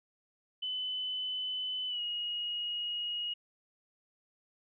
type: tone with pitch glide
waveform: sine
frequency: 3016 to 2885 Hz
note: F#7 to F#7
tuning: +32 to -44 cents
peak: -33 dBFS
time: 0.62-3.34 s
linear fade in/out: 10 ms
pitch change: -76 cents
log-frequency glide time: 1.87-2.01 s
effects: none